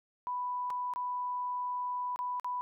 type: tone with dropouts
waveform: sine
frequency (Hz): 990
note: B5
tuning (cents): +4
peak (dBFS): -32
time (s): 0.27-2.61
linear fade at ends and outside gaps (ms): 0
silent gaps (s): 0.702-0.705 / 0.937-0.96 / 2.16-2.19 / 2.398-2.445
effects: none